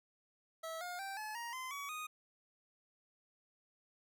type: tone with pitch steps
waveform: 25% pulse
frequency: 650 / 712.9 / 782 / 857.7 / 940.7 / 1031.8 / 1131.7 / 1241.3 Hz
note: E5 / F5 / G5 / A5 / A#5 / C6 / C#6 / D#6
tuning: -24 / +35 / -4 / -44 / +15 / -24 / +35 / -4 cents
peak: -38 dBFS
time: 0.63-2.07 s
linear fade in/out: 10 ms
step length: 180 ms
effects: none